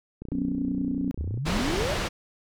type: click train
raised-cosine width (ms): 3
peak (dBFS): -24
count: 36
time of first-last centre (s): 0.22-1.375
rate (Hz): 30.3
type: chord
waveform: sine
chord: F# suspended fourth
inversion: none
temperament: just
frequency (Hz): 185 / 246.7 / 277.5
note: F#3 / B3 / C#4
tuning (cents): 0 / -2 / +2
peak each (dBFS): -32 / -30 / -28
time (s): 0.32-1.11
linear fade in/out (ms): 0
type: exponential sweep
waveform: sine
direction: up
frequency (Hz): 68 to 637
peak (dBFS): -27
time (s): 1.18-1.94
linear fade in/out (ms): 5
type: low-pass noise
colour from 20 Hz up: pink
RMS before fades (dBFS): -28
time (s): 1.45-2.09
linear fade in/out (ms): 20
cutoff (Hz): 5200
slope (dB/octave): 12
effects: none